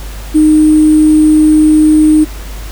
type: tone with sample-and-hold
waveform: sine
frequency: 307.8 Hz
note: D#4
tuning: 19 cents flat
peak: -3 dBFS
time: 0.34-2.25 s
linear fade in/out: 20 ms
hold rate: 8820 Hz
effects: added 50 Hz sine -22 dBFS peak until 2.71 s + pink hiss -31 dBFS RMS until 2.71 s